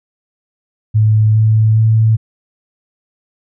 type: tone with pitch steps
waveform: sine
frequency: 108.2 / 109.52 / 110.86 Hz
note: A2 / A2 / A2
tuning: -29 / -8 / +13 cents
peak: -7 dBFS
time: 0.94-2.17 s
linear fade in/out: 20 ms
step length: 410 ms
effects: none